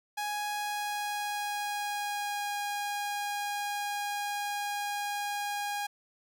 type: tone with pitch glide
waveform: sawtooth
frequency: 830.6 to 818.7 Hz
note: G#5 to G#5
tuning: 0 to -25 cents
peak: -28 dBFS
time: 0.17-5.87 s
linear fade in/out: 10 ms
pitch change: -25 cents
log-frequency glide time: 0.51-2.58 s
effects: none